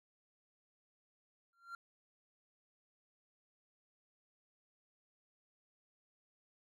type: tone with exponential growth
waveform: triangle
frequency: 1380 Hz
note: F6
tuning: 21 cents flat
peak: -39 dBFS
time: 1.53-1.75 s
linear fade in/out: 2 ms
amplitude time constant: 47 ms
effects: none